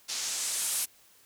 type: noise with low-pass filter sweep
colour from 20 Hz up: blue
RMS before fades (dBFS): -32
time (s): 0.08-0.86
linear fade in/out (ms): 20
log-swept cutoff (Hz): 5600 to 11000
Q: 1.5
effects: white hiss -60 dBFS RMS until 1.25 s